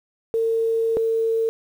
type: tone pair in turn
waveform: sine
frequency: 453.2 / 451.5 Hz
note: A#4 / A4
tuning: -49 / +45 cents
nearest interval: unison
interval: 6 cents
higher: first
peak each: -18 dBFS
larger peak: neither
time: 0.34-0.97 / 0.97-1.49 s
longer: first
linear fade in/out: 0 ms
effects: 8-bit